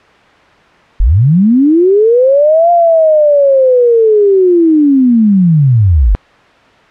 sine linear two-way sweep, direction up then down, 34.65 to 698.5 to 42.4 Hz, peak -4 dBFS, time 1-6.15 s, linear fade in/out 0 ms, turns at 2.71 s, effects white hiss -42 dBFS RMS until 6.9 s + low-pass 2000 Hz 12 dB/octave

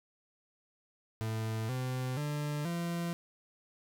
40% pulse tone with pitch steps, 110.8 / 128.01 / 147.9 / 170.88 Hz, A2 / C3 / D3 / F3, +13 / -37 / +13 / -37 cents, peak -32 dBFS, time 1.21-3.13 s, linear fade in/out 0 ms, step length 480 ms, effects none

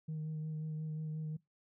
sine tone with vibrato, 155.56 Hz, D#3, in tune, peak -35 dBFS, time 0.08-1.37 s, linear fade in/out 10 ms, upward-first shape sine, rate 5.6 Hz, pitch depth 17 cents each way, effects noise-tail reverb RT60 0.2 s tail -23 dB re dry + tanh soft clip ceiling -35 dBFS

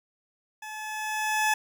20% pulse tone with level ramp, 860 Hz, A5, 40 cents flat, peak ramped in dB -33 to -16 dBFS, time 0.62-1.54 s, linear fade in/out 5 ms, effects none

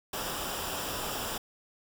pink noise with comb filter, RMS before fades -35 dBFS, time 0.13-1.38 s, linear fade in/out 5 ms, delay 0.47 ms, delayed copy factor -0.6, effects none

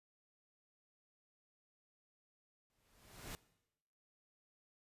pink noise with exponential growth, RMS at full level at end -45 dBFS, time 2.7-3.35 s, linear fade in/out 0 ms, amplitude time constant 140 ms, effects noise-tail reverb RT60 0.9 s tail -20 dB re dry + resampled to 32000 Hz

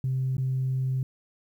sine tone with dropouts, 130.81 Hz, C3, in tune, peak -23 dBFS, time 0.04-1.03 s, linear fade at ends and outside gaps 2 ms, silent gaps 0.368-0.381 s, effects tanh soft clip ceiling -20 dBFS + 10-bit

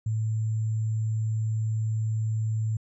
sine tone with sample-and-hold, 110 Hz, A2, in tune, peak -24 dBFS, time 0.06-2.77 s, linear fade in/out 5 ms, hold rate 7350 Hz, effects resampled to 24000 Hz

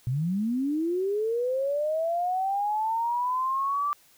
sine linear sweep, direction up, 117.4 to 1174.7 Hz, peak -24 dBFS, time 0.07-3.93 s, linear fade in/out 0 ms, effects white hiss -59 dBFS RMS until 4.17 s

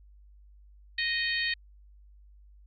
harmonic tone, 622.3 Hz, D#5, in tune, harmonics 3 / 4 / 5 / 6 / 7, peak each -30 / -34 / -37 / -36 / -35 dBFS, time 0.98-1.54 s, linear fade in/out 5 ms, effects added 50 Hz sine -52 dBFS peak until 2.66 s

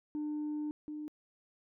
sine tone pair in turn, 300 / 301.6 Hz, D4 / D4, +37 / +46 cents, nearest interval unison, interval 9 cents, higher second, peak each -32 / -38 dBFS, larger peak first, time 0.15-0.71 / 0.88-1.08 s, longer first, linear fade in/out 0 ms, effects tanh soft clip ceiling -32 dBFS

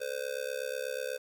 square tone with amplitude modulation, 512 Hz, C5, 38 cents flat, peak -30 dBFS, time 0-1.18 s, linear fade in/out 20 ms, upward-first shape sine, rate 68.2 Hz, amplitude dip 100%, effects 10-bit

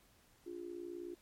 sine tone with amplitude modulation, 349.2 Hz, F4, in tune, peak -39 dBFS, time 0.46-1.15 s, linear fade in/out 10 ms, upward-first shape sine, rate 59.6 Hz, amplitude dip 85%, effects pink hiss -68 dBFS RMS until 1.21 s + MP3 64 kbps

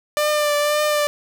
sawtooth tone with vibrato, 594 Hz, D5, 20 cents sharp, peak -13 dBFS, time 0.17-1.07 s, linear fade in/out 0 ms, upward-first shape triangle, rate 1.9 Hz, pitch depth 29 cents each way, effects none

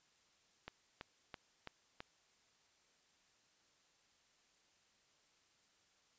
click train, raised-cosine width 0.3 ms, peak -30 dBFS, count 5, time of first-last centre 0.68-2.005 s, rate 3.02 Hz, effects white hiss -73 dBFS RMS until 6.18 s + resampled to 16000 Hz

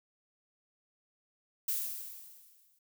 violet noise with exponential decay, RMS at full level -31 dBFS, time 1.68-2.79 s, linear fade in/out 5 ms, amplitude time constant 240 ms, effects none

